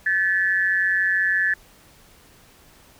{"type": "tone with amplitude modulation", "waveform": "sine", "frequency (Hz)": 1735, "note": "A6", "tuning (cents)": -25, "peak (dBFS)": -14, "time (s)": [0.06, 1.54], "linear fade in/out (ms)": 5, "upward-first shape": "sine", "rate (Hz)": 186, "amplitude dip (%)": 80, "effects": ["pink hiss -52 dBFS RMS until 2.99 s"]}